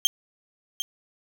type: tone with echo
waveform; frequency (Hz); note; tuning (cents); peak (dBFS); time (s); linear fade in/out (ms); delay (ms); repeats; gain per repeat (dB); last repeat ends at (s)
30% pulse; 3179; G7; +24; -14; 0.05-0.07; 0; 750; 1; -9; 0.82
effects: none